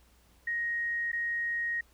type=tone with dropouts; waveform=sine; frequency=1875 Hz; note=A#6; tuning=10 cents sharp; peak=-29 dBFS; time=0.47-1.81 s; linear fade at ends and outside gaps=5 ms; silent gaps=1.118-1.129 s; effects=added 60 Hz sine -62 dBFS peak until 1.93 s + pink hiss -65 dBFS RMS until 1.93 s